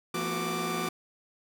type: tone cluster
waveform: sawtooth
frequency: 170.9 / 225.5 / 246.9 / 370.7 / 1179 Hz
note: F3 / A3 / B3 / F#4 / D6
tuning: -37 / +43 / 0 / +3 / +6 cents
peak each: -32 / -35 / -36 / -31 / -30 dBFS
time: 0.14-0.89 s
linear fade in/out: 5 ms
effects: none